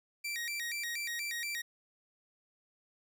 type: tone with vibrato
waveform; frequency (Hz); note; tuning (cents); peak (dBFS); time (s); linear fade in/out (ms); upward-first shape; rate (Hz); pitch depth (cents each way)
sawtooth; 2100; C7; +6; -32; 0.24-1.62; 10; square; 4.2; 190
effects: none